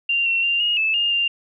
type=tone with pitch steps; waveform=sine; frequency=2779 / 2721 / 2784 / 2865 / 2621 / 2825 / 2791 Hz; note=F7 / F7 / F7 / F7 / E7 / F7 / F7; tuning=-9 / -46 / -6 / +44 / -11 / +19 / -2 cents; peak=-17 dBFS; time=0.09-1.28 s; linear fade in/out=5 ms; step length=170 ms; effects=none